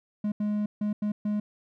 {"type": "tone bursts at uneven times", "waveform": "triangle", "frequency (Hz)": 209, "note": "G#3", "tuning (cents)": 11, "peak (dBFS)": -23, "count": 5, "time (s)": [[0.24, 0.32], [0.4, 0.66], [0.81, 0.93], [1.02, 1.12], [1.25, 1.4]], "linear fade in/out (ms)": 5, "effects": []}